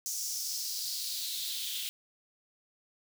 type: noise with high-pass filter sweep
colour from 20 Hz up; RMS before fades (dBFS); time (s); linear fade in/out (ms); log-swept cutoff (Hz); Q
white; -36; 0.06-1.89; 0; 6200 to 3200; 3.9
effects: none